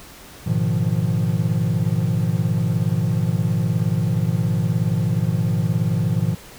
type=chord; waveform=triangle; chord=F half-diminished seventh; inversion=first; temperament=equal with one note detuned; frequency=106.5 / 123.47 / 155.56 / 174.61 Hz; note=Ab2 / Cb3 / Eb3 / F3; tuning=+44 / 0 / 0 / 0 cents; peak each=-21 dBFS; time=0.46-6.35 s; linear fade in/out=10 ms; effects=pink hiss -42 dBFS RMS until 6.58 s